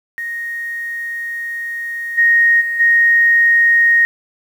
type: tone with level steps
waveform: sine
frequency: 1864.7 Hz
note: A#6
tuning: in tune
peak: -21 / -8 / -17 / -8 dBFS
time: 0.18-4.05 s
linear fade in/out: 0 ms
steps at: 2.17 / 2.6 / 2.79 s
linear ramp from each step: 20 ms
effects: 7-bit